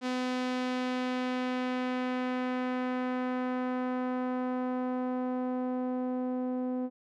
sawtooth tone with low-pass filter sweep, 252.8 Hz, B3, 41 cents sharp, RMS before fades -32 dBFS, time 0.01-6.9 s, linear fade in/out 50 ms, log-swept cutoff 5100 to 530 Hz, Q 0.89, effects none

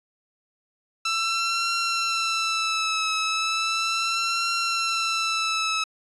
15% pulse tone with vibrato, 1329 Hz, E6, 14 cents sharp, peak -16 dBFS, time 1.05-5.84 s, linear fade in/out 5 ms, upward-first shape triangle, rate 0.36 Hz, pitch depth 50 cents each way, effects resampled to 24000 Hz

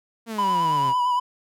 sawtooth exponential sweep, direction down, 233.1 to 125.4 Hz, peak -25 dBFS, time 0.26-0.94 s, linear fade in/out 50 ms
triangle tone with vibrato, 988 Hz, B5, in tune, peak -17 dBFS, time 0.38-1.2 s, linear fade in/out 10 ms, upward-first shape sine, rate 8.9 Hz, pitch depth 31 cents each way
effects none

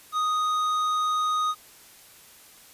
sine tone with tanh clipping, 1244.5 Hz, D#6, in tune, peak -24 dBFS, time 0.12-1.55 s, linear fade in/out 50 ms, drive 10 dB, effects white hiss -51 dBFS RMS until 2.73 s + resampled to 32000 Hz

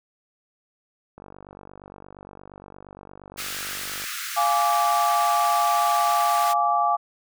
click train, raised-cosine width 1 ms, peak -28 dBFS, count 140, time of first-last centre 1.18-4.04 s, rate 48.6 Hz
pink high-pass noise, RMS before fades -32 dBFS, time 3.37-6.54 s, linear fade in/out 20 ms, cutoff 1200 Hz, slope 96 dB/octave
sine chord, D diminished, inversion first, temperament equal with one note detuned, 698.5 / 830.6 / 1163.2 Hz, F5 / Ab5 / D6, 0 / 0 / -17 cents, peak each -23 / -23 / -22 dBFS, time 4.36-6.97 s, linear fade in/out 20 ms
effects none

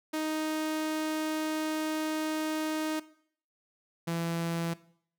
sawtooth tone pair in turn, 311.6 / 167.66 Hz, D#4 / E3, +3 / +30 cents, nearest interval major seventh, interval 1073 cents, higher first, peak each -26 dBFS, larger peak neither, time 0.13-3 / 4.07-4.74 s, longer first, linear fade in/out 10 ms, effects noise-tail reverb RT60 0.6 s tail -19 dB re dry

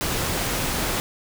pink noise, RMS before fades -25 dBFS, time 0.01-1 s, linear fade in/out 0 ms, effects none

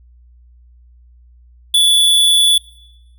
square tone with amplitude modulation, 3445 Hz, A7, 37 cents flat, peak -8 dBFS, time 1.74-2.58 s, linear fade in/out 5 ms, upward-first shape sine, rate 171 Hz, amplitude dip 25%, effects noise-tail reverb RT60 1.0 s tail -23 dB re dry + added 60 Hz sine -43 dBFS peak until 3.18 s

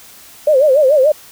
sine tone with vibrato, 563 Hz, C#5, 27 cents sharp, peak -7 dBFS, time 0.47-1.12 s, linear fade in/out 5 ms, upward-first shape sine, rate 6.9 Hz, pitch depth 170 cents each way, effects white hiss -40 dBFS RMS until 1.31 s

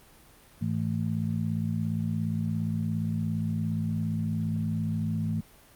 sine tone cluster, 104.8 / 162.1 / 219.3 Hz, G#2 / E3 / A3, +16 / -29 / -6 cents, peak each -31 / -30 / -31 dBFS, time 0.61-5.41 s, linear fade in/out 10 ms, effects pink hiss -55 dBFS RMS until 5.75 s + Opus 32 kbps

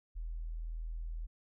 sine tone, 40.74 Hz, E1, 20 cents flat, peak -37 dBFS, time 0.15-1.27 s, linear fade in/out 20 ms, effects none

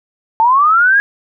sine linear sweep, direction up, 873 to 1669 Hz, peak -7 dBFS, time 0.4-1 s, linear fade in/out 0 ms, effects none

